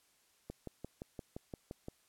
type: click train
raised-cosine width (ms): 2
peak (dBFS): -29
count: 9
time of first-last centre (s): 0.5-1.884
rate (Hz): 5.78
effects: white hiss -71 dBFS RMS until 2.08 s + low-pass 12000 Hz 12 dB/octave